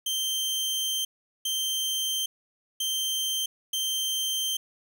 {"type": "tone bursts at uneven times", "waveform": "sawtooth", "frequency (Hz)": 3136, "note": "G7", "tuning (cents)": 0, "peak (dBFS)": -23, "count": 4, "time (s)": [[0.06, 1.05], [1.45, 2.26], [2.8, 3.46], [3.73, 4.57]], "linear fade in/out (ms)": 5, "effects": []}